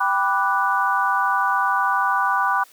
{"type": "chord", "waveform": "sine", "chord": "G major seventh", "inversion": "none", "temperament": "equal", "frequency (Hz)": [784, 987.8, 1174.7, 1480], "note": ["G5", "B5", "D6", "F#6"], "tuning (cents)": [0, 0, 0, 0], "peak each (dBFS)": [-24, -22, -22, -23], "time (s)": [0, 2.64], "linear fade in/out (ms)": 10, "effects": ["white hiss -51 dBFS RMS until 2.72 s", "high-pass 300 Hz 12 dB/octave"]}